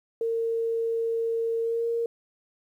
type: tone with pitch glide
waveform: sine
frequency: 457.4 to 464.6 Hz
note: A#4 to A#4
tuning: -33 to -6 cents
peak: -24 dBFS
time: 0.21-2.06 s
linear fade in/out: 2 ms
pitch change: +27 cents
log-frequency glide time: 1.62-1.86 s
effects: 10-bit